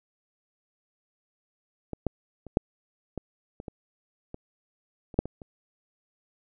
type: clicks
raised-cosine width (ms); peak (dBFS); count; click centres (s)
2; -20 / -12 / -28 / -6 / -19 / -25 / -23 / -24 / -29 / -7 / -22 / -29; 12; 1.933 / 2.067 / 2.467 / 2.571 / 3.177 / 3.601 / 3.682 / 4.344 / 5.142 / 5.19 / 5.256 / 5.418
effects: none